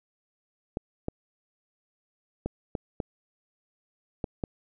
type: clicks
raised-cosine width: 2 ms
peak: -16 dBFS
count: 7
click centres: 0.771 / 1.084 / 2.46 / 2.752 / 3.002 / 4.242 / 4.438 s
effects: none